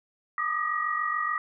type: tone cluster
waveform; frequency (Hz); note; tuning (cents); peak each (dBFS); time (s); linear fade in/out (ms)
sine; 1194 / 1241 / 1905; D6 / D#6 / A#6; +28 / -5 / +37; -30; 0.38-1.38; 2
effects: none